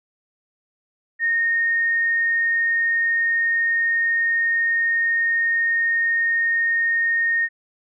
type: tone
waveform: sine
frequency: 1846 Hz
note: A#6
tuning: 17 cents flat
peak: -17 dBFS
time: 1.19-7.49 s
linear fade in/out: 50 ms
effects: none